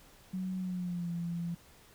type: tone with pitch glide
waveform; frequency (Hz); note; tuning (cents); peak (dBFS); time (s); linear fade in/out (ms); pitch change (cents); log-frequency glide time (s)
sine; 186.2 to 170.75; F#3 to F3; +11 to -39; -33; 0.33-1.55; 10; -150; 0.59-1.11
effects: pink hiss -59 dBFS RMS until 1.94 s